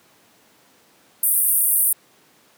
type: band-pass noise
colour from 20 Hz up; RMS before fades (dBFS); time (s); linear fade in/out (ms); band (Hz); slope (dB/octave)
pink; -18; 1.23-1.93; 5; 9000 to 16000; 96
effects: pink hiss -55 dBFS RMS until 2.57 s + high-pass 200 Hz 12 dB/octave